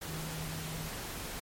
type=tone in noise; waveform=sine; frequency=158.3 Hz; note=D#3; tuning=30 cents sharp; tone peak=-40 dBFS; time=0.07-0.89 s; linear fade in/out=10 ms; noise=pink; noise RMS=-41 dBFS; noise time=0.01-1.4 s; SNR=-2 dB; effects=MP3 64 kbps